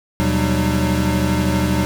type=tone cluster; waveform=square; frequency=78.9 / 124.8 / 183.1 / 195.6 / 303.7 Hz; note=D#2 / B2 / F#3 / G3 / D#4; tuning=+25 / +19 / -18 / -4 / -42 cents; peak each=-23 dBFS; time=0.2-1.85 s; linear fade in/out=0 ms; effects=none